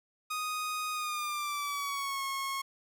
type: tone with pitch glide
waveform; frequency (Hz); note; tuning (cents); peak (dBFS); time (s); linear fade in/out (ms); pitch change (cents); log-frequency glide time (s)
sawtooth; 1244.5 to 1089.7; D#6 to C#6; 0 to -30; -29; 0.3-2.62; 10; -230; 0.92-2.23
effects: none